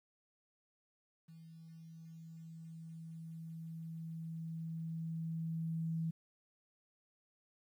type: tone with level ramp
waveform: sine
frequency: 163.1 Hz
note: E3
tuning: 18 cents flat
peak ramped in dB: -53 to -34 dBFS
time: 1.28-6.11 s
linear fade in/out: 10 ms
effects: 12-bit